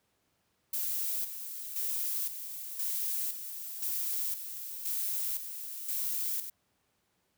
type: noise with tremolo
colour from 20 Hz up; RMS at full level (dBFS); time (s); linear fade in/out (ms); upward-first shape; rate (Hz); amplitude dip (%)
violet; -33; 0.73-6.5; 5; square; 0.97; 60
effects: pink hiss -75 dBFS RMS until 7.37 s + high-pass 80 Hz 12 dB/octave